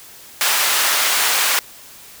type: high-pass noise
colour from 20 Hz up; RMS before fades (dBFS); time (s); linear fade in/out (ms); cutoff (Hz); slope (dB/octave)
pink; -17; 0.41-1.59; 0; 1100; 12
effects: white hiss -41 dBFS RMS until 2.2 s

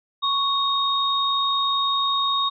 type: tone pair together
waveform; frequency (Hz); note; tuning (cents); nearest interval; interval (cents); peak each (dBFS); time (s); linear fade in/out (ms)
sine; 1108.7 / 3729; C#6 / A#7; 0 / 0; octave + major sixth; 2100; -22 / -22; 0.22-2.5; 20
effects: none

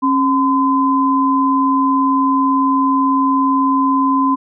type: tone pair together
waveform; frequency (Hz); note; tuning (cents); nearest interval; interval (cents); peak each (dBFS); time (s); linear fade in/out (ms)
sine; 271.8 / 1021; C#4 / C6; -34 / -43; octave + major seventh; 2291; -14; 0.02-4.36; 20
effects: none

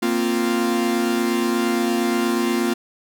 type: chord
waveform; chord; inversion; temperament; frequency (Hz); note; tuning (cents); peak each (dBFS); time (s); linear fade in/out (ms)
45% pulse; Bb suspended second; none; equal; 233.1 / 261.6 / 349.2; Bb3 / C4 / F4; 0 / 0 / 0; -22 / -25 / -22; 0.02-2.74; 10
effects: none

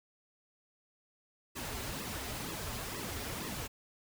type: noise with flanger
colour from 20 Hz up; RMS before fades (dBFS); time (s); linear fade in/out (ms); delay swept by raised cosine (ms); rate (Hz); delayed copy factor
pink; -40; 1.55-3.68; 20; 1.3 to 6.3; 2.1; -0.75
effects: none

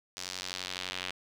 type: tone with band-pass filter sweep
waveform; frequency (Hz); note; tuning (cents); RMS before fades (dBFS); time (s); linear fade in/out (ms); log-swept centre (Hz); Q
square; 45.94; F#1; -12; -39; 0.17-1.11; 0; 5500 to 3000; 1.6
effects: none

